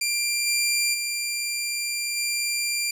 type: tone with level steps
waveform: 15% pulse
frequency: 2379 Hz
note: D7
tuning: 22 cents sharp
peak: -16 / -14 / -19 / -17 dBFS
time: 0.01-2.91 s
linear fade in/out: 5 ms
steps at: 0.46 / 0.93 / 2.16 s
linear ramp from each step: 20 ms
effects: none